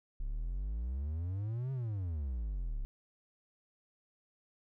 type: exponential two-way sweep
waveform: triangle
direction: up then down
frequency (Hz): 32.77 to 135.9 to 32.77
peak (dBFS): -32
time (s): 0.2-2.85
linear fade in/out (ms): 0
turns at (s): 1.72
effects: none